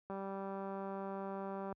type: click train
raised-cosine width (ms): 1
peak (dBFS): -30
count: 318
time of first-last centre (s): 0.1-1.726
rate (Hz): 195
effects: high-pass 60 Hz 12 dB/octave